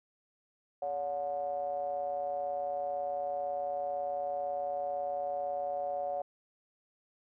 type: ring-modulated tone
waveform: triangle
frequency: 79 Hz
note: D#2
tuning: 27 cents sharp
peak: -27 dBFS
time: 0.82-6.22 s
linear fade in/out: 5 ms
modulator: 647 Hz
effects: none